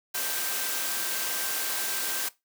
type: tone in noise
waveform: sine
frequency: 1568 Hz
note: G6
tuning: in tune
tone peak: -40 dBFS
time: 0.14-2.29 s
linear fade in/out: 10 ms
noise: white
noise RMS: -30 dBFS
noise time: 0.14-2.29 s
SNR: -13 dB
effects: noise-tail reverb RT60 0.2 s tail -19 dB re dry + high-pass 300 Hz 12 dB/octave